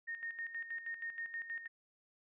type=tone with tremolo; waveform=sine; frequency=1843 Hz; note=A#6; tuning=20 cents flat; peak=-38 dBFS; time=0.07-1.68 s; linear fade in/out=20 ms; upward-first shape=square; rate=6.3 Hz; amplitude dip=65%; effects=resampled to 8000 Hz